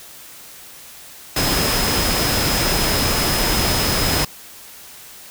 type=tone in noise; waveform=sine; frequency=5100 Hz; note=D#8; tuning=42 cents sharp; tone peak=-24 dBFS; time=1.36-4.25 s; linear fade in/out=5 ms; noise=pink; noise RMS=-19 dBFS; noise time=1.36-4.25 s; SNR=-8 dB; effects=white hiss -40 dBFS RMS until 5.3 s